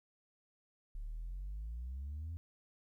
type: exponential sweep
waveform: sine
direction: up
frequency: 35 to 85.8 Hz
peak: -38 dBFS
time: 0.95-2.37 s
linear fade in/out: 0 ms
effects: tanh soft clip ceiling -38 dBFS + 13-bit